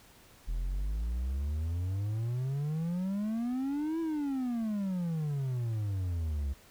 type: exponential two-way sweep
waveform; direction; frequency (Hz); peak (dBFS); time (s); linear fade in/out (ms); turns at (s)
triangle; up then down; 39.76 to 333.1 to 66.8; -28; 0.47-6.54; 20; 4
effects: pink hiss -58 dBFS RMS until 6.7 s